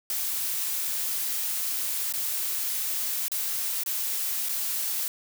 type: noise with dropouts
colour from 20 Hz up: blue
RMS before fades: -29 dBFS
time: 0.1-5.08 s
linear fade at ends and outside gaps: 1 ms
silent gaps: 2.125-2.137 / 3.282-3.317 / 3.835-3.861 / 4.487-4.492 s
effects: none